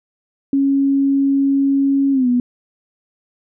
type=tone with pitch glide; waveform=sine; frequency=275.6 to 245.5 Hz; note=C#4 to B3; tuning=-10 to -10 cents; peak=-12 dBFS; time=0.53-2.4 s; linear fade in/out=2 ms; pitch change=-200 cents; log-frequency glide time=2.12-2.28 s; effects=none